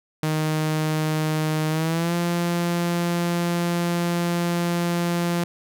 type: tone with pitch glide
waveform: sawtooth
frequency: 155.56 to 172.6 Hz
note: D#3 to F3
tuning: 0 to -20 cents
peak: -17 dBFS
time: 0.23-5.44 s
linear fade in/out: 2 ms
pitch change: +180 cents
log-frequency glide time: 1.69-2.14 s
effects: none